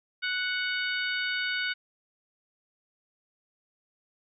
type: harmonic tone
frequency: 740 Hz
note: F#5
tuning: in tune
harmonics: 2 / 3 / 4 / 5 / 6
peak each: -30 / -34 / -36 / -38 / -40 dBFS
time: 0.22-1.74 s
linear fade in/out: 20 ms
effects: none